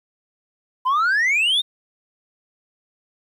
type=exponential sweep; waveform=sine; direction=up; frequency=987.8 to 3729 Hz; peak=-13 dBFS; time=0.85-1.62 s; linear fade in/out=20 ms; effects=tanh soft clip ceiling -15 dBFS + 9-bit

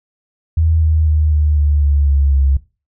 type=tone with pitch steps; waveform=sine; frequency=80.6 / 78.71 / 76.87 / 75.07 / 73.32 / 71.6 / 69.92 / 68.29 Hz; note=E2 / D#2 / D#2 / D2 / D2 / D2 / C#2 / C#2; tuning=-38 / +21 / -20 / +39 / -2 / -43 / +16 / -25 cents; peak=-10 dBFS; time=0.57-2.57 s; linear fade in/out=5 ms; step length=250 ms; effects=noise-tail reverb RT60 0.3 s tail -18 dB re dry

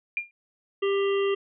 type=tone with exponential decay; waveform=sine; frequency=2399 Hz; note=D7; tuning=36 cents sharp; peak=-21 dBFS; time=0.17-0.31 s; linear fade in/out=1 ms; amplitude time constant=29 ms
type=harmonic tone; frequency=396 Hz; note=G4; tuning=18 cents sharp; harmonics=1 / 3 / 5 / 7 / 8; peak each=-22 / -34 / -38 / -36 / -40 dBFS; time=0.82-1.35 s; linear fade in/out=10 ms
effects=none

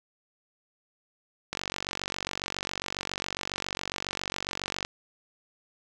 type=click train; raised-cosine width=0.2 ms; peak=-13 dBFS; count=158; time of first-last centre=1.53-4.849 s; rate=47.3 Hz; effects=none

